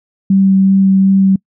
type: tone with vibrato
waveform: sine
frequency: 193 Hz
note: G3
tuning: 27 cents flat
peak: -6 dBFS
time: 0.3-1.36 s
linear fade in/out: 5 ms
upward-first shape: sine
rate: 2.7 Hz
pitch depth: 8 cents each way
effects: noise-tail reverb RT60 0.1 s tail -26 dB re dry